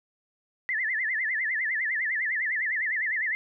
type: tone with vibrato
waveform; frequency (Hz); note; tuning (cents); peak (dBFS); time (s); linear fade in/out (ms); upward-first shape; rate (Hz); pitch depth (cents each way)
sine; 1900; A#6; +33; -25; 0.69-3.35; 0; sine; 9.9; 180
effects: none